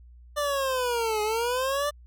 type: linear two-way sweep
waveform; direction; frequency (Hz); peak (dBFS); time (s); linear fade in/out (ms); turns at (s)
25% pulse; down then up; 594 to 418.9 to 594; -21; 0.36-1.91; 20; 1.22
effects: added 60 Hz sine -47 dBFS peak until 2.06 s